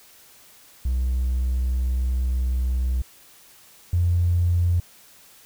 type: tone pair in turn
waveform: triangle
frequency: 63 / 87.12 Hz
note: B1 / F2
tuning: +35 / -4 cents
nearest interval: tritone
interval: 561 cents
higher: second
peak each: -17 / -13 dBFS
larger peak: second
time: 0.85-3.02 / 3.93-4.8 s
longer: first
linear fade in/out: 5 ms
effects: tanh soft clip ceiling -15 dBFS + white hiss -51 dBFS RMS until 5.45 s